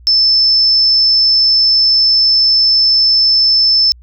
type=tone; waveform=sine; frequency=5274 Hz; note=E8; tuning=in tune; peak=-7 dBFS; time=0.07-3.92 s; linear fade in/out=0 ms; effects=added 60 Hz sine -37 dBFS peak until 4.02 s